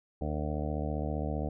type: harmonic tone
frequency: 75.2 Hz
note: D2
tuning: 42 cents sharp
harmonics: 1 / 2 / 3 / 4 / 6 / 7 / 8 / 9 / 10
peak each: -34 / -37 / -39 / -40 / -42 / -42 / -43 / -44 / -44 dBFS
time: 0.21-1.49 s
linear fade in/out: 5 ms
effects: none